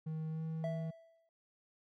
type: tone with pitch glide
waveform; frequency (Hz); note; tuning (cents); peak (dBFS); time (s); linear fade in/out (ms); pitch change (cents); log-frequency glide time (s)
triangle; 158 to 160.39; D#3 to E3; +27 to -47; -35; 0.06-0.91; 10; +26; 0.29-0.43
type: tone with exponential decay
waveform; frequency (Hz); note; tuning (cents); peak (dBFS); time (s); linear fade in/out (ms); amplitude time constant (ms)
triangle; 659.3; E5; 0; -33; 0.64-1.29; 1; 140
effects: none